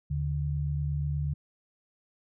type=tone pair together; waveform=sine; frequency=77 / 145.36 Hz; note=D#2 / D3; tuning=-17 / -17 cents; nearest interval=major seventh; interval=1100 cents; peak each=-31 / -29 dBFS; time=0.1-1.34 s; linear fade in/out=10 ms; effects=none